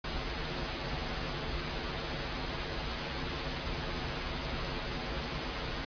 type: noise with comb filter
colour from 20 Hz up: pink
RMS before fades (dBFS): -36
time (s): 0.04-5.85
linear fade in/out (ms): 5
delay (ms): 10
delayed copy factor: -0.9
effects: resampled to 11025 Hz